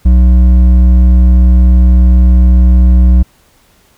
sine tone with hard clipping, 61.74 Hz, B1, in tune, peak -4 dBFS, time 0.05-3.23 s, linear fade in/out 10 ms, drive 7 dB, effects pink hiss -49 dBFS RMS until 3.97 s

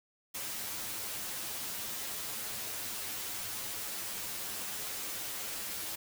white noise with comb filter, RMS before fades -39 dBFS, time 0.34-5.96 s, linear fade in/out 10 ms, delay 9.4 ms, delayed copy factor +0.7, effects none

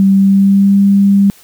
sine tone with pitch glide, 194.6 to 198.69 Hz, G3 to G3, -12 to +24 cents, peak -5 dBFS, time 0-1.3 s, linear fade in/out 0 ms, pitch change +36 cents, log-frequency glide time 0.11-0.8 s, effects white hiss -43 dBFS RMS until 1.43 s

